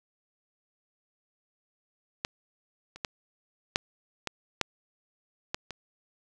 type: clicks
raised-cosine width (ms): 0.2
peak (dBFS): -12 / -27 / -13 / -6 / -14 / -7 / -12 / -21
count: 8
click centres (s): 2.249 / 2.96 / 3.048 / 3.759 / 4.273 / 4.613 / 5.545 / 5.707
effects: none